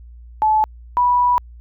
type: tone pair in turn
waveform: sine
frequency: 864 / 980.2 Hz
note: A5 / B5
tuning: -32 / -13 cents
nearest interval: major second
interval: 219 cents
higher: second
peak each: -12 dBFS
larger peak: neither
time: 0.42-0.64 / 0.97-1.38 s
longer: second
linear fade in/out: 0 ms
effects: added 59 Hz sine -37 dBFS peak until 1.6 s